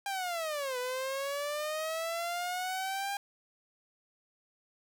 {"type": "linear two-way sweep", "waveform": "sawtooth", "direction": "down then up", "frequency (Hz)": [806, 493.9, 806], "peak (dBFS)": -29, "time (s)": [0.06, 3.17], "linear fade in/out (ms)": 2, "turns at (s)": 0.78, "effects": []}